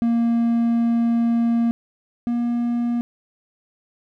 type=tone pair in turn; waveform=triangle; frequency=233.1 / 238 Hz; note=A#3 / A#3; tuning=0 / +36 cents; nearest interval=unison; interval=36 cents; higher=second; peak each=-14 / -17 dBFS; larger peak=first; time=0.02-1.71 / 2.27-3.01 s; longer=first; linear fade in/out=0 ms; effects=none